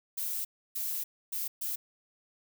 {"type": "noise bursts at uneven times", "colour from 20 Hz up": "violet", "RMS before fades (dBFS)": -34, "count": 4, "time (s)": [[0.17, 0.45], [0.75, 1.04], [1.32, 1.48], [1.61, 1.76]], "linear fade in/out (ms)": 10, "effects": []}